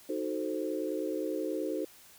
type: chord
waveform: sine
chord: D# diminished seventh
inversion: none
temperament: equal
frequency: 311.1 / 370 / 440 / 523.3 Hz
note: D#4 / F#4 / A4 / C5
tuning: 0 / 0 / 0 / 0 cents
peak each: -35 / -37 / -37 / -37 dBFS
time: 0.09-1.85 s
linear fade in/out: 5 ms
effects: white hiss -56 dBFS RMS until 2.18 s